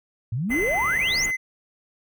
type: exponential sweep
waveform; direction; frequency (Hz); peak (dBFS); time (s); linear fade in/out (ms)
sine; up; 103.83 to 7040; -23; 0.32-1.26; 5
type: band-stop noise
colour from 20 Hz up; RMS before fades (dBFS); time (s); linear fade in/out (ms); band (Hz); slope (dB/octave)
pink; -35; 0.49-1.32; 20; 3100 to 8200; 96
type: tone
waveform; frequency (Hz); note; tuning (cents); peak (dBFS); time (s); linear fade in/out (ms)
triangle; 2044; C7; -41; -21; 0.5-1.37; 20
effects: none